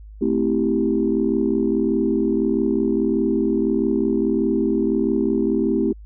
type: chord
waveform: sine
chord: A minor seventh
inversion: none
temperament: equal with one note detuned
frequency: 220 / 261.6 / 327.2 / 392 Hz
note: A3 / C4 / E4 / G4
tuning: 0 / 0 / -13 / 0 cents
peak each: -22 dBFS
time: 0.21-5.93 s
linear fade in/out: 10 ms
effects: tanh soft clip ceiling -7 dBFS + added 52 Hz sine -37 dBFS peak until 6.05 s